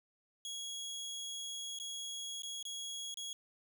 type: tone with dropouts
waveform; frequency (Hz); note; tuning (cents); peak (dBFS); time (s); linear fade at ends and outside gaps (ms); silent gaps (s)
25% pulse; 3322; G#7; 0; -37; 0.45-3.33; 1; 1.788-1.799 / 2.421-2.433 / 2.627-2.652 / 3.142-3.172
effects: none